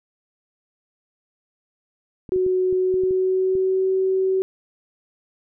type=clicks; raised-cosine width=3 ms; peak=-24 dBFS; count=8; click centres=2.292 / 2.361 / 2.464 / 2.727 / 2.941 / 3.036 / 3.109 / 3.553 s
type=tone with pitch glide; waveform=sine; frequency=370 to 379.1 Hz; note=F#4 to F#4; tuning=0 to +42 cents; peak=-17 dBFS; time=2.32-4.42 s; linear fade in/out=0 ms; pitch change=+42 cents; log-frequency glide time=2.7-3.89 s
effects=none

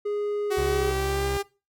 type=tone; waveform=triangle; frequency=413.7 Hz; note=G#4; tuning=7 cents flat; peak=-23 dBFS; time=0.05-0.92 s; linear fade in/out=10 ms
type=tone with pitch glide; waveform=sawtooth; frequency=375.3 to 399.9 Hz; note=F#4 to G4; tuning=+25 to +35 cents; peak=-22 dBFS; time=0.5-1.43 s; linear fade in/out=20 ms; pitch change=+110 cents; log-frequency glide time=0.65-1.29 s
type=tone with vibrato; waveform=30% pulse; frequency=67.9 Hz; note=C#2; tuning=35 cents flat; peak=-26 dBFS; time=0.57-1.38 s; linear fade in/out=10 ms; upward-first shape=sine; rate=2.2 Hz; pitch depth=44 cents each way
effects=noise-tail reverb RT60 0.3 s tail -21 dB re dry

